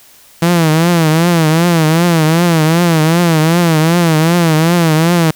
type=tone with vibrato; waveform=sawtooth; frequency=164.81 Hz; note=E3; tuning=in tune; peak=-4 dBFS; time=0.42-5.31 s; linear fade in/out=5 ms; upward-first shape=triangle; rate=2.6 Hz; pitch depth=130 cents each way; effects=white hiss -43 dBFS RMS until 5.35 s